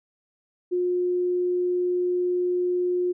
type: tone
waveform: sine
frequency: 358.2 Hz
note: F4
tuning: 44 cents sharp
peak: -21 dBFS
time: 0.71-3.13 s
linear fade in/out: 20 ms
effects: none